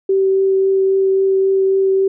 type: tone with vibrato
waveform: sine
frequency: 385.4 Hz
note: G4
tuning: 29 cents flat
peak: -11 dBFS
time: 0.09-2.08 s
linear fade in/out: 5 ms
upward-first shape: triangle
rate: 3.7 Hz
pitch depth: 9 cents each way
effects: none